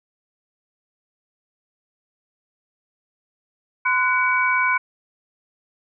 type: tone cluster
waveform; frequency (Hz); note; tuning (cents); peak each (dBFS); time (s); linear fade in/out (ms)
sine; 1025 / 1480 / 2269; C6 / F#6 / C#7; -36 / 0 / +40; -21; 3.85-4.78; 10
effects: none